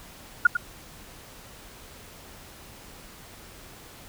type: tone with echo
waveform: sine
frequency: 1428 Hz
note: F6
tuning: 38 cents sharp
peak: -11 dBFS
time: 0.45-0.47 s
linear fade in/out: 5 ms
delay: 100 ms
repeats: 1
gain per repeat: -10 dB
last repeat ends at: 0.57 s
effects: pink hiss -47 dBFS RMS until 4.08 s